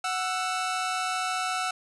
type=tone pair together; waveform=sawtooth; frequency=740 / 1325.4 Hz; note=F#5 / E6; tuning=0 / +9 cents; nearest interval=minor seventh; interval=1009 cents; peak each=-26 / -26 dBFS; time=0.04-1.71 s; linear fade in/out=5 ms; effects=resampled to 24000 Hz + 10-bit